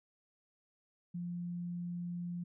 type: tone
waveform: sine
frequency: 174.61 Hz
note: F3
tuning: in tune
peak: -37 dBFS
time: 1.14-2.44 s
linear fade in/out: 10 ms
effects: none